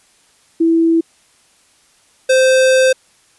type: tone pair in turn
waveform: sine / square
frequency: 329.6 / 520.5 Hz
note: E4 / C5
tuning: 0 / -9 cents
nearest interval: minor sixth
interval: 791 cents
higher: second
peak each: -9 dBFS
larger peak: neither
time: 0.6-1.01 / 2.29-2.93 s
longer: second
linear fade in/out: 10 ms
effects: white hiss -53 dBFS RMS until 3.38 s + resampled to 24000 Hz